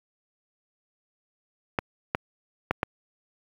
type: clicks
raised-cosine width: 0.5 ms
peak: -8 dBFS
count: 4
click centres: 1.788 / 2.149 / 2.71 / 2.831 s
effects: high-pass 60 Hz 12 dB/octave + 8-bit